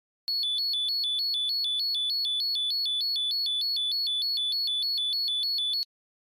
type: tone with vibrato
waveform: sine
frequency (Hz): 3900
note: B7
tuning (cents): -23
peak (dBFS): -23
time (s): 0.28-5.83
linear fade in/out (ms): 0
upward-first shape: square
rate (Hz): 3.3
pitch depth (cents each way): 200
effects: tanh soft clip ceiling -23 dBFS + MP3 64 kbps